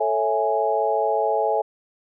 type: chord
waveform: sine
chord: A major seventh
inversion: none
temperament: equal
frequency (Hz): 440 / 554.4 / 659.3 / 830.6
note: A4 / C#5 / E5 / G#5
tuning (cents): 0 / 0 / 0 / 0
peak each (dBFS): -24 / -26 / -24 / -23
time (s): 0-1.62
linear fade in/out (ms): 10
effects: none